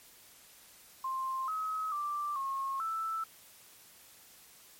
sine tone with pitch steps, 1053 / 1277 / 1176 / 1083 / 1321 Hz, C6 / D#6 / D6 / C#6 / E6, +11 / +45 / +2 / -41 / +3 cents, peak -32 dBFS, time 1.04-3.24 s, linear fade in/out 5 ms, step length 440 ms, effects white hiss -57 dBFS RMS until 4.79 s + MP3 64 kbps

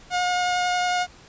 sawtooth tone with vibrato, 719 Hz, F#5, 50 cents flat, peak -17 dBFS, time 0.1-1.07 s, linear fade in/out 50 ms, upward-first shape triangle, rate 11 Hz, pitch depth 10 cents each way, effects pink hiss -49 dBFS RMS until 1.28 s + resampled to 16000 Hz

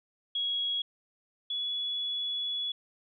sine tone pair in turn, 3322 / 3396 Hz, G#7 / G#7, 0 / +38 cents, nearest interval unison, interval 38 cents, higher second, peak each -28 / -30 dBFS, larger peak first, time 0.35-0.82 / 1.5-2.72 s, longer second, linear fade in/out 5 ms, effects none

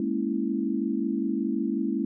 sine chord, A# half-diminished seventh, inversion third, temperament equal, 207.7 / 233.1 / 277.2 / 329.6 Hz, G#3 / A#3 / C#4 / E4, 0 / 0 / 0 / 0 cents, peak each -30 dBFS, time 0-2.05 s, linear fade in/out 2 ms, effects none

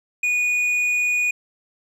sine tone with tanh clipping, 2461 Hz, D#7, 20 cents flat, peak -19 dBFS, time 0.23-1.31 s, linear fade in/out 5 ms, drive 6 dB, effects none

